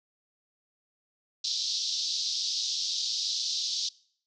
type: band-pass noise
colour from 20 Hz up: pink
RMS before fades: -31 dBFS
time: 1.44-3.89 s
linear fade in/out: 5 ms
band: 3700 to 5800 Hz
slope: 48 dB/octave
effects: noise-tail reverb RT60 0.6 s tail -23 dB re dry